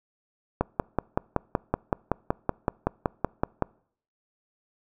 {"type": "click train", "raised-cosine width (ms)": 1, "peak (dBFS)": -8, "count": 17, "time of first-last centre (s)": [0.61, 3.623], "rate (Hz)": 5.31, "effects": ["noise-tail reverb RT60 0.6 s tail -26 dB re dry"]}